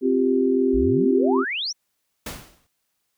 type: chord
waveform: sine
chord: C suspended fourth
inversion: none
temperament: equal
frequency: 261.6 / 349.2 / 392 Hz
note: C4 / F4 / G4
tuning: 0 / 0 / 0 cents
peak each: -20 / -25 / -20 dBFS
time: 0.01-1.45 s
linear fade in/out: 50 ms
type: exponential sweep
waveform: sine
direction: up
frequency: 46.12 to 6110 Hz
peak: -24 dBFS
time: 0.73-1.73 s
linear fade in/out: 20 ms
type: noise with exponential decay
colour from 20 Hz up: pink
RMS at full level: -29 dBFS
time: 2.26-2.67 s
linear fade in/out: 5 ms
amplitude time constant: 89 ms
effects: white hiss -74 dBFS RMS until 3.17 s